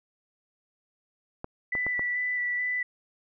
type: clicks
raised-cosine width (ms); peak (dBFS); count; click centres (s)
1; -21; 4; 1.444 / 1.752 / 1.866 / 1.994
type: tone with vibrato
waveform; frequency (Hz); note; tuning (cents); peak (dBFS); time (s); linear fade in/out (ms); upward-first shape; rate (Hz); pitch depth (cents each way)
sine; 1975.5; B6; 0; -26; 1.72-2.83; 5; square; 2.3; 12
effects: none